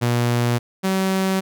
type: tone pair in turn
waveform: sawtooth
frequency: 120 / 190.49 Hz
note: B2 / G3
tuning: -49 / -49 cents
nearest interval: minor sixth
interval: 800 cents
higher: second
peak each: -13 / -14 dBFS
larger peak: first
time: 0.01-0.59 / 0.83-1.41 s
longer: neither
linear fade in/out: 20 ms
effects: none